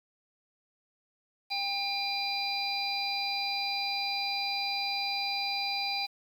harmonic tone, 800 Hz, G5, 35 cents sharp, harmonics 1 / 3 / 5 / 6, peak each -35 / -35 / -35 / -35 dBFS, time 1.5-6.07 s, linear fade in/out 20 ms, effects 9-bit

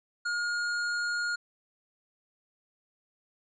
sine tone with hard clipping, 1426 Hz, F6, 36 cents sharp, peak -30 dBFS, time 0.25-1.36 s, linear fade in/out 10 ms, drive 16 dB, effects resampled to 16000 Hz

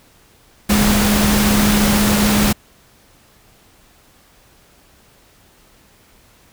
sine tone in noise, 207.7 Hz, G#3, in tune, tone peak -14 dBFS, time 0.69-2.53 s, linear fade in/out 10 ms, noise pink, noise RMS -17 dBFS, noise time 0.69-2.53 s, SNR 0 dB, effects pink hiss -51 dBFS RMS until 6.52 s

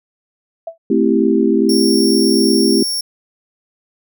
sine tone with exponential decay, 661 Hz, E5, 5 cents sharp, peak -19 dBFS, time 0.67-0.78 s, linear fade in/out 5 ms, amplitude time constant 22 ms
sine chord, A minor seventh, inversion none, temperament equal, 220 / 261.6 / 329.6 / 392 Hz, A3 / C4 / E4 / G4, 0 / 0 / 0 / 0 cents, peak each -16 dBFS, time 0.9-2.83 s, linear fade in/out 5 ms
sawtooth tone, 5490 Hz, F8, 31 cents flat, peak -15 dBFS, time 1.69-3.01 s, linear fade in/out 5 ms
effects none

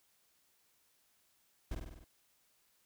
brown noise with echo, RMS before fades -38 dBFS, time 1.71-1.75 s, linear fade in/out 5 ms, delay 49 ms, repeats 6, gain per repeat -3 dB, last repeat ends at 2.044 s, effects white hiss -73 dBFS RMS until 2.85 s

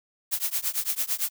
blue noise with tremolo, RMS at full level -24 dBFS, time 0.31-1.3 s, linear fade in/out 20 ms, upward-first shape triangle, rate 8.9 Hz, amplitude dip 100%, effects none

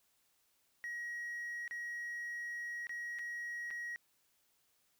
triangle tone with dropouts, 1900 Hz, A#6, 33 cents sharp, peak -37 dBFS, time 0.84-3.96 s, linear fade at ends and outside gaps 0 ms, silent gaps 1.678-1.71 / 2.869-2.894 / 3.187-3.192 / 3.705-3.71 s, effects tanh soft clip ceiling -34 dBFS + white hiss -75 dBFS RMS until 4.99 s

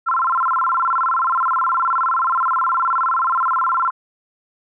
sine tone with vibrato, 1188 Hz, D6, 20 cents sharp, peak -15 dBFS, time 0.06-3.91 s, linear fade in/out 20 ms, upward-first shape square, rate 19 Hz, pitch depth 230 cents each way, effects none

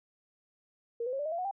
sine tone with pitch steps, 466.8 / 503.2 / 542.4 / 584.7 / 630.3 / 679.5 / 732.5 / 789.6 Hz, A#4 / B4 / C#5 / D5 / D#5 / F5 / F#5 / G5, +2 / +32 / -38 / -8 / +22 / -48 / -18 / +12 cents, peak -31 dBFS, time 1-1.512 s, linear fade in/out 5 ms, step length 64 ms, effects none

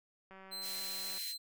click train, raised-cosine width 0.5 ms, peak -39 dBFS, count 167, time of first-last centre 0.31-1.179 s, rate 191 Hz
40% pulse tone, 4100 Hz, C8, 36 cents flat, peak -39 dBFS, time 0.51-1.38 s, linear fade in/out 20 ms
white high-pass noise, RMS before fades -44 dBFS, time 0.61-1.35 s, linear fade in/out 50 ms, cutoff 1700 Hz, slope 48 dB/octave
effects none

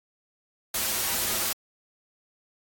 white noise with comb filter, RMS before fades -27 dBFS, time 0.74-1.53 s, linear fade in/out 5 ms, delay 6.8 ms, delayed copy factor -0.6, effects AAC 64 kbps

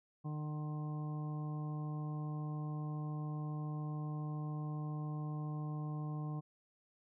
harmonic tone with a mistuned harmonic, 151.2 Hz, D#3, 49 cents flat, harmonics 1 / 2 / 3 / 4 / 5 / 6 / 7, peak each -38 / -48 / -56 / -59 / -54 / -63 / -54 dBFS, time 0.24-6.41 s, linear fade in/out 20 ms, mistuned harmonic 6, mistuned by +25 cents, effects none

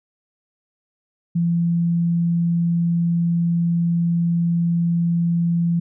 sine tone, 170 Hz, F3, 46 cents flat, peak -16 dBFS, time 1.35-5.8 s, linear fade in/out 10 ms, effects none

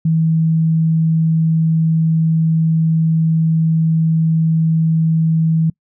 sine tone, 161.4 Hz, E3, 36 cents flat, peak -11 dBFS, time 0.05-5.7 s, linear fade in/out 5 ms, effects noise-tail reverb RT60 0.1 s tail -26 dB re dry

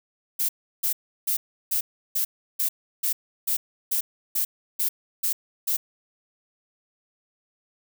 violet noise bursts, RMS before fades -24 dBFS, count 13, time 0.39-5.77 s, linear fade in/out 10 ms, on 100 ms, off 340 ms, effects none

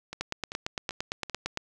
two click trains, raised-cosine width 0.2 ms, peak -20 / -13 dBFS, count 4 / 13, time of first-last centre 0.13-1.297 / 0.21-1.574 s, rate 2.57 / 8.8 Hz, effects none

